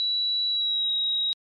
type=tone with pitch glide; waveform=sine; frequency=3928 to 3816 Hz; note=B7 to A#7; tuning=-10 to +40 cents; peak=-21 dBFS; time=0-1.33 s; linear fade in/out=0 ms; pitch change=-50 cents; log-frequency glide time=0.48-0.9 s; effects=tanh soft clip ceiling -19 dBFS + MP3 48 kbps